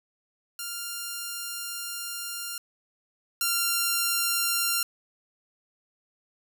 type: tone pair in turn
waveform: 5% pulse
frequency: 1396.9 / 1384 Hz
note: F6 / F6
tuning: 0 / -16 cents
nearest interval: unison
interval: 16 cents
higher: first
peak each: -21 / -12 dBFS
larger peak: second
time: 0.59-2.58 / 3.41-4.83 s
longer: first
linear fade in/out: 2 ms
effects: none